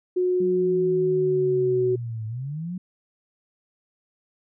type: tone with pitch glide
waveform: sine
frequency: 363.5 to 372.2 Hz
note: F#4 to F#4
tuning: -31 to +10 cents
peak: -19 dBFS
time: 0.16-1.96 s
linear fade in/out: 10 ms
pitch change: +41 cents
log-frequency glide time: 0.42-1.19 s
type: linear two-way sweep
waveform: sine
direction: down then up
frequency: 187 to 108 to 187 Hz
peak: -28 dBFS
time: 0.4-2.78 s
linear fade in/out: 5 ms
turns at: 2.27 s
effects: none